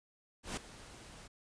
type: noise with ADSR envelope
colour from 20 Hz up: pink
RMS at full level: -37 dBFS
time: 0.43-1.28 s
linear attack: 140 ms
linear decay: 6 ms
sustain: -16 dB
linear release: 13 ms
effects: resampled to 22050 Hz